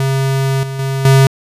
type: tone with level steps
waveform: square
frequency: 134.9 Hz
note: C#3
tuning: 47 cents flat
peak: -13 / -21 / -16 / -6 dBFS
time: 0-1.27 s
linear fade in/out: 2 ms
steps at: 0.63 / 0.79 / 1.05 s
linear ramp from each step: 2 ms
effects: resampled to 32000 Hz